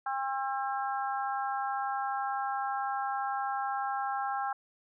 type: harmonic tone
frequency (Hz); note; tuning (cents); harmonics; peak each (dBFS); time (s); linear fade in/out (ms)
268.2; C4; +43; 3 / 4 / 5 / 6; -32 / -38 / -37 / -41; 0.06-4.53; 5
effects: none